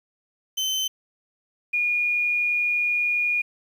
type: tone pair in turn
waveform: 30% pulse / sine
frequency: 3070 / 2437 Hz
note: G7 / D#7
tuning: -37 / -37 cents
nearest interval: major third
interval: 400 cents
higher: first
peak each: -20 dBFS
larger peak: neither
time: 0.57-0.88 / 1.73-3.42 s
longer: second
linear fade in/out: 10 ms
effects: 9-bit